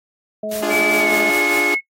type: harmonic tone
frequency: 213.4 Hz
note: G#3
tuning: 47 cents sharp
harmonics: 1 / 2 / 3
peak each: -30 / -31 / -23 dBFS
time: 0.43-1.3 s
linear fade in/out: 5 ms
type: noise with tremolo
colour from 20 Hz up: white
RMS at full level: -29 dBFS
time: 0.51-1.62 s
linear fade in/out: 5 ms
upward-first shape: sine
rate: 5 Hz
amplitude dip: 85%
type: chord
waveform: sawtooth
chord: D diminished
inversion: none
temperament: equal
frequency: 293.7 / 349.2 / 415.3 Hz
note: D4 / F4 / Ab4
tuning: 0 / 0 / 0 cents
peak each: -20 dBFS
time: 0.62-1.75 s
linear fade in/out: 10 ms
type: tone with pitch glide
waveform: sine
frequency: 2300 to 2183 Hz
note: D7 to C#7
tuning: -37 to -27 cents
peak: -16 dBFS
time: 0.69-1.81 s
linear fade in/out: 50 ms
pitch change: -90 cents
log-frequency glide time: 0.96-1.11 s
effects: noise-tail reverb RT60 0.1 s tail -20 dB re dry + AAC 48 kbps